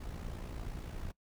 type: noise with amplitude modulation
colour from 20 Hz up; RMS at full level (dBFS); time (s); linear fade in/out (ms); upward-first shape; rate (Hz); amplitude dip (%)
brown; -39; 0-1.12; 10; sine; 57.3; 60
effects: noise-tail reverb RT60 0.1 s tail -21 dB re dry